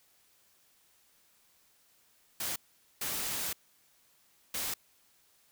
white noise bursts at uneven times, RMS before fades -35 dBFS, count 3, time 2.4-2.56 / 3.01-3.53 / 4.54-4.74 s, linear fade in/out 5 ms, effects white hiss -67 dBFS RMS until 5.51 s

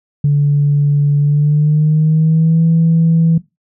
sine tone with pitch glide, 144.6 to 164.19 Hz, D3 to E3, -27 to -7 cents, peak -7 dBFS, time 0.24-3.38 s, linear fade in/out 5 ms, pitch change +220 cents, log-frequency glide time 1.19-2.63 s, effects noise-tail reverb RT60 0.2 s tail -18 dB re dry + tanh soft clip ceiling -4 dBFS

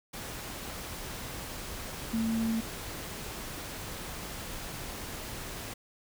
sine tone in noise, 225.4 Hz, A3, 42 cents sharp, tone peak -27 dBFS, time 2.13-2.61 s, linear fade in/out 10 ms, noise pink, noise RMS -40 dBFS, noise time 0.13-5.74 s, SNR +10 dB, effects none

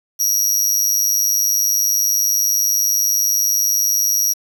sawtooth tone with amplitude modulation, 5720 Hz, F8, 41 cents sharp, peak -8 dBFS, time 0.19-4.34 s, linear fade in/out 20 ms, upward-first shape sine, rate 100 Hz, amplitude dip 90%, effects 7-bit

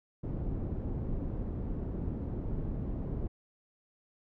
pink low-pass noise, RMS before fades -35 dBFS, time 0.23-3.28 s, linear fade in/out 10 ms, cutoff 320 Hz, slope 12 dB/octave, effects none

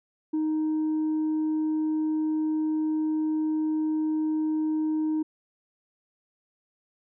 sine tone with tanh clipping, 311.1 Hz, D#4, in tune, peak -24 dBFS, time 0.33-5.23 s, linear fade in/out 10 ms, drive 1 dB, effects none

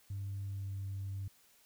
sine tone with pitch glide, 98.9 to 97.65 Hz, G2 to G2, +16 to -6 cents, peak -36 dBFS, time 0.1-1.28 s, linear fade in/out 5 ms, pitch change -22 cents, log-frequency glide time 0.49-0.71 s, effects tanh soft clip ceiling -34 dBFS + white hiss -66 dBFS RMS until 1.65 s

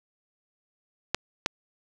clicks, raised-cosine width 0.2 ms, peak -6 dBFS, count 2, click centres 1.146 / 1.461 s, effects none

